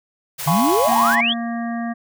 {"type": "band-stop noise", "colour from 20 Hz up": "white", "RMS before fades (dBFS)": -28, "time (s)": [0.38, 1.16], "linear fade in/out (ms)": 20, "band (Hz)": [180, 390], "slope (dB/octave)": 48}
{"type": "exponential sweep", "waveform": "sine", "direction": "up", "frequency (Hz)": [138.59, 3520], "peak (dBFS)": -16, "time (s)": [0.46, 1.34], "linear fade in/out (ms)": 20}
{"type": "chord", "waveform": "triangle", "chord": "C# dominant seventh", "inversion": "first", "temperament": "just", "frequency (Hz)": [693, 831.5, 997.9, 1108.7], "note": ["E#5", "G#5", "B5", "C#6"], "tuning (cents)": [-14, 2, 18, 0], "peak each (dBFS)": -21, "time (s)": [0.47, 1.21], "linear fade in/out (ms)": 5}
{"type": "harmonic tone", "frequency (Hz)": 233.1, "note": "A#3", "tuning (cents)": 0, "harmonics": [1, 3, 5, 7, 8], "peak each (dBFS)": [-23, -29, -36, -38, -36], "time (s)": [0.87, 1.94], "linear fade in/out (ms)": 20}
{"effects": []}